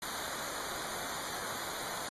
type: noise with comb filter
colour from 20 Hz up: pink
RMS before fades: -40 dBFS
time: 0.02-2.09 s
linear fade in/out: 2 ms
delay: 0.37 ms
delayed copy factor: -0.9
effects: AAC 32 kbps